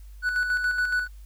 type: tone with tremolo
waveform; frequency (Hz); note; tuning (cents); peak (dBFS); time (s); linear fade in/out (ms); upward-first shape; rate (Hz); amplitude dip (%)
triangle; 1482; F#6; +2; -19; 0.22-1.08; 50; square; 7.1; 45
effects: added 50 Hz sine -41 dBFS peak until 1.25 s + white hiss -62 dBFS RMS until 1.25 s